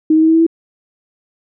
sine tone with pitch steps, 313.2 / 316.5 / 319.8 / 323.1 / 326.5 / 329.9 Hz, D#4 / D#4 / D#4 / E4 / E4 / E4, +11 / +30 / +48 / -35 / -17 / +1 cents, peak -7 dBFS, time 0.1-0.466 s, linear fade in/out 5 ms, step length 61 ms, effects none

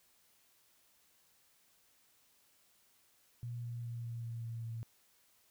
sine tone with pitch steps, 119.7 / 118.8 / 117.92 / 117.03 / 116.16 / 115.29 / 114.43 Hz, A#2 / A#2 / A#2 / A#2 / A#2 / A#2 / A#2, +46 / +33 / +20 / +7 / -6 / -19 / -32 cents, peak -39 dBFS, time 3.43-4.83 s, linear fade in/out 0 ms, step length 200 ms, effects white hiss -70 dBFS RMS until 5.5 s

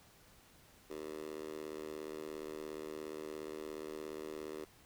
10% pulse tone with high-pass filter, 77.1 Hz, D#2, 15 cents flat, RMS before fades -45 dBFS, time 0.9-4.65 s, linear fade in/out 5 ms, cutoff 380 Hz, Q 2.9, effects pink hiss -63 dBFS RMS until 4.85 s

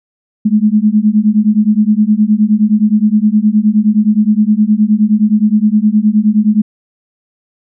sine beating tone pair, 207.7 / 217.3 Hz, G#3 / A3, 0 / -21 cents, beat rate 9.6 Hz, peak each -10 dBFS, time 0.45-6.62 s, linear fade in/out 10 ms, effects none

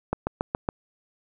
click train, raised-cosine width 1 ms, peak -10 dBFS, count 5, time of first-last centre 0.13-0.689 s, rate 7.16 Hz, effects none

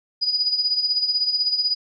sine tone with tremolo, 4933 Hz, D#8, 16 cents flat, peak -16 dBFS, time 0.21-1.75 s, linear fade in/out 20 ms, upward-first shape sine, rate 16 Hz, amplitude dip 65%, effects none

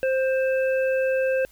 harmonic tone, 525 Hz, C5, 6 cents sharp, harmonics 1 / 3 / 5, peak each -20 / -30 / -34 dBFS, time 0.03-1.45 s, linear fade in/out 0 ms, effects added 50 Hz sine -55 dBFS peak until 1.51 s + white hiss -57 dBFS RMS until 1.51 s

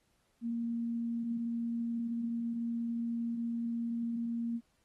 sine tone, 233.1 Hz, A#3, in tune, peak -32 dBFS, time 0.41-4.61 s, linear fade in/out 50 ms, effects pink hiss -75 dBFS RMS until 4.84 s + AAC 32 kbps

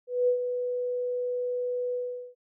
sine tone with ADSR envelope, 493.9 Hz, B4, in tune, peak -19 dBFS, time 0.07-2.35 s, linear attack 210 ms, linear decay 95 ms, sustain -8 dB, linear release 410 ms, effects none

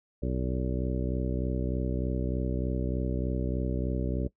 harmonic tone, 63.3 Hz, B1, 43 cents sharp, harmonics 1 / 2 / 3 / 4 / 5 / 6 / 7 / 9, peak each -31 / -34 / -36 / -37 / -38 / -39 / -39 / -41 dBFS, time 0.22-4.28 s, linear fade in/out 10 ms, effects noise-tail reverb RT60 0.1 s tail -19 dB re dry

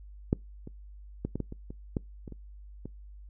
clicks, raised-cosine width 3 ms, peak -11 / -28 / -18 / -19 / -19 / -27 / -28 / -16 / -28 / -30 / -25 dBFS, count 11, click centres 0.329 / 0.674 / 1.25 / 1.356 / 1.403 / 1.524 / 1.705 / 1.968 / 2.278 / 2.323 / 2.856 s, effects noise-tail reverb RT60 0.2 s tail -25 dB re dry + added 50 Hz sine -45 dBFS peak until 3.29 s

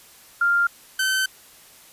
sine / sawtooth tone pair in turn, 1396.9 / 1534.3 Hz, F6 / G6, 0 / -38 cents, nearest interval major second, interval 162 cents, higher second, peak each -16 dBFS, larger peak neither, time 0.41-0.67 / 0.99-1.26 s, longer second, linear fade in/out 5 ms, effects white hiss -49 dBFS RMS until 1.92 s + resampled to 32000 Hz

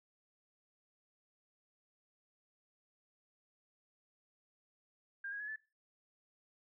sine tone with pitch steps, 1602 / 1648 / 1695.3 / 1744 Hz, G6 / G#6 / G#6 / A6, +37 / -14 / +35 / -16 cents, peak -40 dBFS, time 5.24-5.56 s, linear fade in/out 5 ms, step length 80 ms, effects noise-tail reverb RT60 0.3 s tail -18 dB re dry

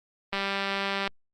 click train, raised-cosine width 0.3 ms, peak -13 dBFS, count 148, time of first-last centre 0.33-1.076 s, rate 197 Hz, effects Opus 32 kbps

